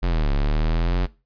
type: exponential two-way sweep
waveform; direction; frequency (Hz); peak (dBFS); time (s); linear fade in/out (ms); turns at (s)
square; down then up; 46.25 to 34.65 to 46.25; -19; 0.02-1.07; 20; 0.32
effects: noise-tail reverb RT60 0.3 s tail -21 dB re dry + resampled to 11025 Hz